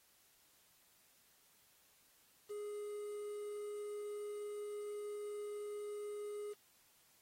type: tone with quantisation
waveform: triangle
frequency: 415.3 Hz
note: G#4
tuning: in tune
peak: -40 dBFS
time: 2.49-6.54 s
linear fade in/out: 20 ms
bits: 10
effects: white hiss -70 dBFS RMS until 7.21 s + AAC 48 kbps